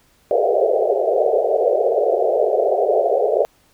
pink band-pass noise, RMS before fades -17 dBFS, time 0.31-3.45 s, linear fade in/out 0 ms, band 390 to 730 Hz, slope 96 dB/octave, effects pink hiss -57 dBFS RMS until 3.73 s

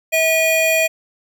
square tone pair together, 645 / 2450 Hz, E5 / D#7, -38 / -27 cents, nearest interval octave + major seventh, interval 2311 cents, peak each -17 dBFS, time 0.12-0.88 s, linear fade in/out 20 ms, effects none

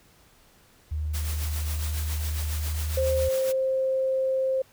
sine tone with pitch glide, 76.3 to 77.28 Hz, D#2 to D#2, -33 to -11 cents, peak -26 dBFS, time 0.91-3.29 s, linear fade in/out 10 ms, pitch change +22 cents, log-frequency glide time 2.61-2.78 s
white noise with tremolo, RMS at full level -35 dBFS, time 1.13-3.53 s, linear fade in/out 20 ms, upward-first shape triangle, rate 7.3 Hz, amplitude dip 55%
sine tone, 527 Hz, C5, 12 cents sharp, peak -22 dBFS, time 2.97-4.62 s, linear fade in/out 5 ms
effects pink hiss -58 dBFS RMS until 4.72 s

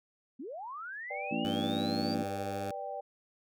sine linear sweep, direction up, 221.4 to 4736 Hz, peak -39 dBFS, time 0.39-2.15 s, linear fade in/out 10 ms
sine chord, G major, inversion first, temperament just, 490 / 588 / 784 Hz, B4 / D5 / G5, -14 / +2 / 0 cents, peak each -44 / -40 / -39 dBFS, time 1.1-3.01 s, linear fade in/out 10 ms
harmonic tone, 56.7 Hz, A#1, 47 cents flat, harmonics 3 / 4 / 5 / 6, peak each -40 / -34 / -36 / -40 dBFS, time 1.31-2.23 s, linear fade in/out 5 ms
10% pulse tone, 100.4 Hz, G2, 42 cents sharp, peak -29 dBFS, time 1.45-2.71 s, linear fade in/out 0 ms
effects none

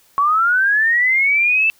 sine linear sweep, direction up, 1105 to 2664 Hz, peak -12 dBFS, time 0.18-1.7 s, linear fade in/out 0 ms, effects white hiss -54 dBFS RMS until 1.79 s

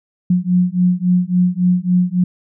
sine beating tone pair, 178.1 / 181.7 Hz, F3 / F#3, +34 / -31 cents, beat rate 3.6 Hz, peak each -15 dBFS, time 0.3-2.24 s, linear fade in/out 5 ms, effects none

